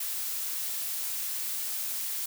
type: noise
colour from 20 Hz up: blue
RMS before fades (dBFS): -33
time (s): 0-2.26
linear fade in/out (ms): 5
effects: none